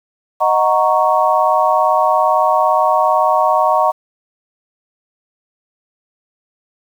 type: chord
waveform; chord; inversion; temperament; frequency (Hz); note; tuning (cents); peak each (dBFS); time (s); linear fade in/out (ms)
sine; D# minor seventh; none; equal; 622.3 / 740 / 932.3 / 1108.7; D#5 / F#5 / A#5 / C#6; 0 / 0 / 0 / 0; -16; 0.4-3.92; 20
effects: 7-bit